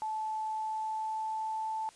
sine tone with pitch glide, 870 to 878.6 Hz, A5 to A5, -20 to -3 cents, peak -32 dBFS, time 0.02-1.89 s, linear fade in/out 0 ms, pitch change +17 cents, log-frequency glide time 0.32-1.77 s, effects white hiss -58 dBFS RMS until 1.95 s + resampled to 22050 Hz

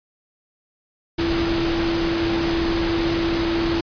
sine tone in noise, 334.7 Hz, E4, 26 cents sharp, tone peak -20 dBFS, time 1.18-3.81 s, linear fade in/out 10 ms, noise pink, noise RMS -25 dBFS, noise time 1.18-3.81 s, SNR +2 dB, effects resampled to 11025 Hz

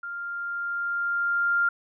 sine tone with level ramp, 1396.9 Hz, F6, in tune, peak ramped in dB -32 to -19 dBFS, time 0.03-1.69 s, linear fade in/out 5 ms, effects none

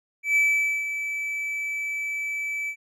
triangle tone with ADSR envelope, 2308 Hz, D7, 31 cents flat, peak -15 dBFS, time 0.23-2.76 s, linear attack 130 ms, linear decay 480 ms, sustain -10 dB, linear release 73 ms, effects none

